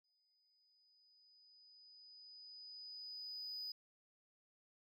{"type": "tone with exponential growth", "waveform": "sine", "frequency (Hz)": 4978, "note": "D#8", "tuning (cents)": 0, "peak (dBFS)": -40, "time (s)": [0.04, 3.72], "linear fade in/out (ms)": 5, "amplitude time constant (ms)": 800, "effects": ["tanh soft clip ceiling -42 dBFS"]}